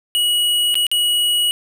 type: tone with dropouts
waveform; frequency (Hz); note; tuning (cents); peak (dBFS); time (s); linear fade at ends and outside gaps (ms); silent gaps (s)
square; 2914; F#7; -27; -15; 0.15-1.51; 0; 0.743-0.754 / 0.867-0.915
effects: none